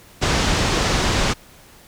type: low-pass noise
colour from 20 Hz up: pink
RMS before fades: -19 dBFS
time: 0.21-1.34 s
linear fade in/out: 20 ms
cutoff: 7000 Hz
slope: 24 dB/octave
effects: pink hiss -47 dBFS RMS until 1.87 s